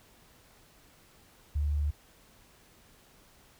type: tone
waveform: sine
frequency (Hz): 73.42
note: D2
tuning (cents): 0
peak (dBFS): -26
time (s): 1.55-1.91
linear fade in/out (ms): 10
effects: pink hiss -60 dBFS RMS until 3.59 s